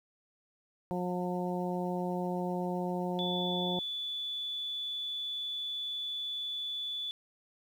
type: harmonic tone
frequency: 179.3 Hz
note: F3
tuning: 46 cents sharp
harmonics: 1 / 2 / 3 / 4 / 5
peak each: -34 / -37 / -39 / -40 / -41 dBFS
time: 0.91-3.79 s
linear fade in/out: 0 ms
type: tone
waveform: sine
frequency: 3462 Hz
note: A7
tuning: 29 cents flat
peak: -34 dBFS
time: 3.19-7.11 s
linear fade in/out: 0 ms
effects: 10-bit